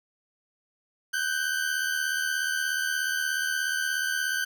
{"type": "tone pair together", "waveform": "40% pulse", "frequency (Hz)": [1499.2, 1576], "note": ["F#6", "G6"], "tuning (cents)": [22, 9], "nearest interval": "minor second", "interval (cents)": 87, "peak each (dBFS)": -28, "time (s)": [1.13, 4.45], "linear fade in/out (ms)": 10, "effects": []}